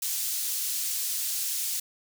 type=high-pass noise; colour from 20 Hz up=pink; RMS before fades=-30 dBFS; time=0.02-1.8 s; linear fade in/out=5 ms; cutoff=6000 Hz; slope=12 dB/octave; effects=none